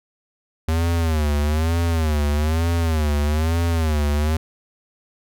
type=tone with vibrato; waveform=square; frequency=78.7 Hz; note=D#2; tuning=20 cents sharp; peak=-18 dBFS; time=0.68-4.37 s; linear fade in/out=5 ms; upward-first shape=sine; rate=1.1 Hz; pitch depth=130 cents each way; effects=none